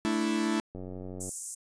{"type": "chord", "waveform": "45% pulse", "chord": "A suspended fourth", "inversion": "none", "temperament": "equal", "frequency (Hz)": [220, 293.7, 329.6], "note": ["A3", "D4", "E4"], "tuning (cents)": [0, 0, 0], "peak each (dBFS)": [-30, -33, -30], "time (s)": [0.05, 0.6], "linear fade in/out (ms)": 0}
{"type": "click train", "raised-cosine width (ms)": 2, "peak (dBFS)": -28, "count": 51, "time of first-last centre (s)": [0.75, 1.292], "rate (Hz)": 92.3}
{"type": "high-pass noise", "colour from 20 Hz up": "pink", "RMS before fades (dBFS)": -35, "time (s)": [1.2, 1.55], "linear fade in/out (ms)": 10, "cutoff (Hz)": 6700, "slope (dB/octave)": 48}
{"effects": ["resampled to 22050 Hz"]}